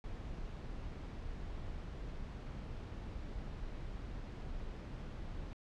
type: noise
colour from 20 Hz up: brown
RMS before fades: -44 dBFS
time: 0.04-5.53 s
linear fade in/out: 0 ms
effects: low-pass 5000 Hz 12 dB/octave